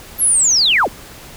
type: linear sweep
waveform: sine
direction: down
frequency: 11690 to 53.5 Hz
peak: -10 dBFS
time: 0.18-0.89 s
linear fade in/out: 50 ms
effects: pink hiss -37 dBFS RMS until 1.36 s